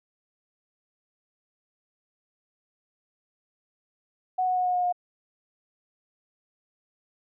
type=tone with pitch steps; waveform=sine; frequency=740 / 734.9 / 729.8 / 724.8 / 719.8 / 714.8 Hz; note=F#5 / F#5 / F#5 / F#5 / F#5 / F5; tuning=0 / -12 / -24 / -36 / -48 / +40 cents; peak=-22 dBFS; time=4.38-4.926 s; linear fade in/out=10 ms; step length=91 ms; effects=none